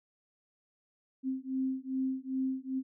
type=beating tone pair; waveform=sine; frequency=261.6 / 264.1 Hz; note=C4 / C4; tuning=0 / +16 cents; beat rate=2.5 Hz; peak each=-34 / -34 dBFS; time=1.23-2.83 s; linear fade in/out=50 ms; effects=none